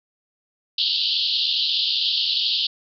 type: band-pass noise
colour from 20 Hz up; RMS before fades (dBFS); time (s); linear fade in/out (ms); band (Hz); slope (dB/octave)
white; -22; 0.78-2.67; 5; 2900 to 4700; 96
effects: none